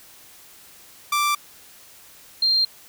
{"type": "tone pair in turn", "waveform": ["sawtooth", "sine"], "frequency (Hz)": [1174.7, 4186], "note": ["D6", "C8"], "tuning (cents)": [0, 0], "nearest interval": "octave + minor seventh", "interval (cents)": 2200, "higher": "second", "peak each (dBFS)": [-15, -16], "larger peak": "first", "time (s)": [[1.12, 1.35], [2.42, 2.65]], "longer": "neither", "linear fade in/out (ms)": 5, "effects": ["white hiss -48 dBFS RMS until 2.88 s"]}